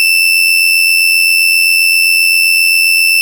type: tone with amplitude modulation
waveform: 35% pulse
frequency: 2661 Hz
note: E7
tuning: 16 cents sharp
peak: -3 dBFS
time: 0-3.21 s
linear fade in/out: 0 ms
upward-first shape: sine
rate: 87.6 Hz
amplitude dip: 50%
effects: none